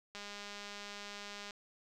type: click train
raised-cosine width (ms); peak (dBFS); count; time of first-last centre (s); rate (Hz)
0.2; -29; 278; 0.15-1.508; 204
effects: none